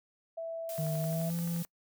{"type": "tone", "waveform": "sine", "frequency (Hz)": 659.3, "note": "E5", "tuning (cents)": 0, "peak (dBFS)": -35, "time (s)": [0.37, 1.3], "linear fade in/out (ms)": 10}
{"type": "noise", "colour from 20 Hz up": "blue", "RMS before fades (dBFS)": -44, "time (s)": [0.69, 1.65], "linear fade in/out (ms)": 2}
{"type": "click train", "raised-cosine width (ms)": 0.5, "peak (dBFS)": -35, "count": 11, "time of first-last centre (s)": [0.78, 1.65], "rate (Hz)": 11.5}
{"type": "tone with pitch glide", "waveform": "triangle", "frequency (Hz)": [154.8, 169.79], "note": ["D#3", "F3"], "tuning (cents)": [-9, -49], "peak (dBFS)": -29, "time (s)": [0.78, 1.63], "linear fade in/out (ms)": 10, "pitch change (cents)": 160, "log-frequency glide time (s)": [0.97, 1.35]}
{"effects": ["noise-tail reverb RT60 0.1 s tail -25 dB re dry"]}